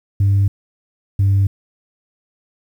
sine tone pair in turn, 99 / 98.26 Hz, G2 / G2, +18 / +5 cents, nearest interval unison, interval 13 cents, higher first, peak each -9 dBFS, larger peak neither, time 0.2-0.48 / 1.19-1.47 s, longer neither, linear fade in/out 5 ms, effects tanh soft clip ceiling -9 dBFS + 8-bit

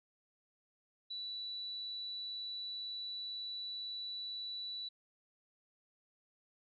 sine tone, 3951 Hz, B7, in tune, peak -40 dBFS, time 1.1-4.89 s, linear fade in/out 10 ms, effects none

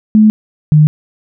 sine tone pair in turn, 215.1 / 152.1 Hz, A3 / D#3, -39 / -39 cents, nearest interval tritone, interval 600 cents, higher first, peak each -3 dBFS, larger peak neither, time 0.15-0.3 / 0.72-0.87 s, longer neither, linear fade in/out 0 ms, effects none

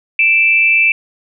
sine tone pair together, 2349 / 2637 Hz, D7 / E7, 0 / 0 cents, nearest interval major second, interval 200 cents, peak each -11 dBFS, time 0.19-0.92 s, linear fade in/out 2 ms, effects none

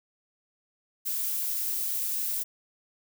violet noise, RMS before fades -30 dBFS, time 1.05-2.44 s, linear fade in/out 20 ms, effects none

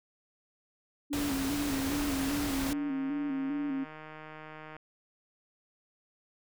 sine tone with vibrato, 279.5 Hz, C#4, 14 cents sharp, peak -30 dBFS, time 1.1-3.85 s, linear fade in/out 20 ms, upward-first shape square, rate 2.5 Hz, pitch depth 56 cents each way
pink noise, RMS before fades -36 dBFS, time 1.13-2.73 s, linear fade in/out 0 ms
click train, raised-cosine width 0.5 ms, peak -31 dBFS, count 470, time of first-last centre 1.74-4.766 s, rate 155 Hz
effects none

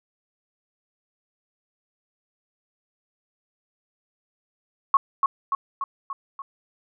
sine tone with echo, 1101 Hz, C#6, 12 cents flat, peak -12 dBFS, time 4.94-4.97 s, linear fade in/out 2 ms, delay 290 ms, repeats 5, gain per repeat -4 dB, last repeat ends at 6.42 s, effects none

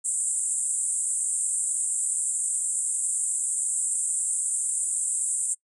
white band-pass noise, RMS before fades -27 dBFS, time 0.04-5.55 s, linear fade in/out 20 ms, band 7500 to 9400 Hz, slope 96 dB/octave, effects noise-tail reverb RT60 0.1 s tail -24 dB re dry

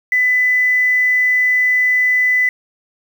sine tone with quantisation, 2000 Hz, B6, 21 cents sharp, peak -11 dBFS, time 0.12-2.49 s, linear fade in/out 2 ms, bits 6, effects none

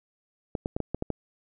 clicks, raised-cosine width 2 ms, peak -15 dBFS, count 7, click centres 0.552 / 0.659 / 0.765 / 0.803 / 0.946 / 1.024 / 1.103 s, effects none

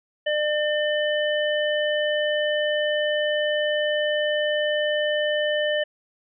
harmonic tone, 600 Hz, D5, 37 cents sharp, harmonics 1 / 3 / 5, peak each -22 / -27 / -29 dBFS, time 0.26-5.84 s, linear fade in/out 10 ms, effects none

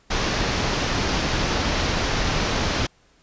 pink low-pass noise, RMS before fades -23 dBFS, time 0.1-2.87 s, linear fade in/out 10 ms, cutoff 6300 Hz, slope 48 dB/octave, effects pink hiss -59 dBFS RMS until 3.22 s + resampled to 16000 Hz

